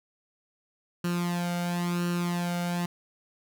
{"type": "tone with flanger", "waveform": "sawtooth", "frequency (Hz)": 174.61, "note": "F3", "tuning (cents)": 0, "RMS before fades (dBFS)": -29, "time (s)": [1.04, 2.86], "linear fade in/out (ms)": 5, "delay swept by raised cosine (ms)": [0.7, 1.39], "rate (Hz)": 0.97, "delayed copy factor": 0.7, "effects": []}